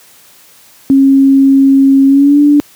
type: tone with pitch glide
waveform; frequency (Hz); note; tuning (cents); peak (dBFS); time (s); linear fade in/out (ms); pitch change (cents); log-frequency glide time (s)
sine; 271.9 to 291.4; C#4 to D4; -33 to -13; -3; 0.9-2.6; 0; +120; 2.07-2.4
effects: white hiss -42 dBFS RMS until 2.75 s + high-pass 80 Hz 12 dB/octave